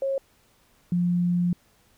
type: tone pair in turn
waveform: sine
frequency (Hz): 543 / 175.94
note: C#5 / F3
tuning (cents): -36 / +13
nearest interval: octave + minor sixth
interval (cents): 1951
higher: first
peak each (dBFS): -23 / -20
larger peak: second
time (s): 0.02-0.18 / 0.92-1.53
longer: second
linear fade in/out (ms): 2
effects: pink hiss -62 dBFS RMS until 1.97 s